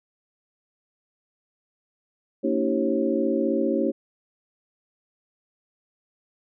sine tone cluster, 229.2 / 284.1 / 323.8 / 387.1 / 542 Hz, A#3 / C#4 / E4 / G4 / C#5, -29 / +43 / -31 / -22 / -39 cents, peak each -27 dBFS, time 2.43-3.92 s, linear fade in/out 20 ms, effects none

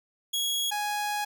sawtooth tone pair in turn, 3325 / 831.2 Hz, G#7 / G#5, +1 / +1 cents, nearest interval 2 octaves, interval 2400 cents, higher first, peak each -23 / -24 dBFS, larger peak first, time 0.33-0.71 / 0.71-1.25 s, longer second, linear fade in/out 10 ms, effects none

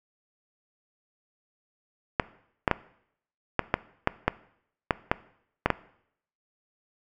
clicks, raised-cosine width 0.5 ms, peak -5 dBFS, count 11, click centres 2.198 / 2.678 / 2.713 / 3.593 / 3.741 / 4.074 / 4.28 / 4.908 / 5.115 / 5.66 / 5.703 s, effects noise-tail reverb RT60 0.7 s tail -19 dB re dry

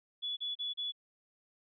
sine tone bursts, 3419 Hz, G#7, 50 cents sharp, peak -34 dBFS, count 4, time 0.22-0.922 s, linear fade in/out 20 ms, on 150 ms, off 34 ms, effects none

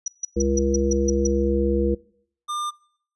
sine tone bursts, 5860 Hz, F#8, 18 cents flat, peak -22 dBFS, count 8, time 0.06-1.27 s, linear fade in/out 5 ms, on 20 ms, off 150 ms
harmonic tone, 68.4 Hz, C#2, 23 cents flat, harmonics 1 / 3 / 5 / 7, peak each -24 / -25 / -24 / -24 dBFS, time 0.36-1.95 s, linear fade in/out 10 ms
square tone, 1200 Hz, D6, 37 cents sharp, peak -26 dBFS, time 2.48-2.71 s, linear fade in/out 20 ms
effects noise-tail reverb RT60 0.6 s tail -22 dB re dry + resampled to 24000 Hz

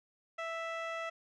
15% pulse tone with low-pass filter, 659.3 Hz, E5, in tune, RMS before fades -39 dBFS, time 0.38-1.1 s, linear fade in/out 10 ms, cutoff 3300 Hz, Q 0.7, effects none

